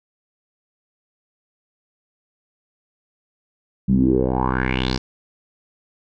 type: tone with low-pass filter sweep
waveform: 10% pulse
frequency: 63.9 Hz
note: C2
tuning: 40 cents flat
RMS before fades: -19 dBFS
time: 3.88-4.98 s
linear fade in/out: 10 ms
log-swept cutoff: 170 to 5300 Hz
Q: 5.3
effects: none